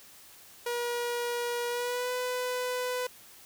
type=tone with pitch glide; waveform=sawtooth; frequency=479.4 to 499.5 Hz; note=A#4 to B4; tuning=+48 to +20 cents; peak=-26 dBFS; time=0.66-3.07 s; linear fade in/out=5 ms; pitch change=+72 cents; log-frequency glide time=1.68-2.12 s; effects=white hiss -53 dBFS RMS until 3.45 s